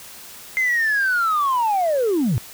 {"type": "linear sweep", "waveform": "sine", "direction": "down", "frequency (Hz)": [2093, 98], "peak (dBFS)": -15, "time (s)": [0.57, 2.38], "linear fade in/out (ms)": 0, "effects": ["tanh soft clip ceiling -14 dBFS", "white hiss -40 dBFS RMS until 2.53 s"]}